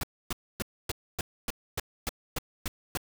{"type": "noise bursts", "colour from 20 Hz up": "pink", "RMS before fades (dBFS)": -31, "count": 11, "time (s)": [0.01, 2.974], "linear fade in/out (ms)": 2, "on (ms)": 24, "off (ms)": 270, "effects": []}